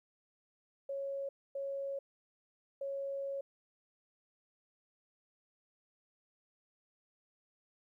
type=tone bursts at uneven times; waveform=sine; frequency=552 Hz; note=C#5; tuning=7 cents flat; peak=-36 dBFS; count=3; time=0.89-1.29 / 1.55-1.99 / 2.81-3.41 s; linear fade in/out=5 ms; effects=13-bit